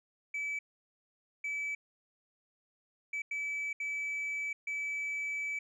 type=tone bursts at uneven times; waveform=sine; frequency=2300 Hz; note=D7; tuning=37 cents flat; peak=-31 dBFS; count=6; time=0.34-0.59 / 1.44-1.75 / 3.13-3.22 / 3.31-3.73 / 3.8-4.53 / 4.67-5.59 s; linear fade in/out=5 ms; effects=tanh soft clip ceiling -32 dBFS